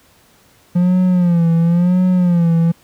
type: tone with vibrato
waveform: triangle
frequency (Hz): 174.61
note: F3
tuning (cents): 0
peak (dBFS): -8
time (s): 0.75-2.72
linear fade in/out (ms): 10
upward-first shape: sine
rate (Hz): 0.96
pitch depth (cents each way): 88
effects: pink hiss -51 dBFS RMS until 2.83 s + high-pass 60 Hz 12 dB/octave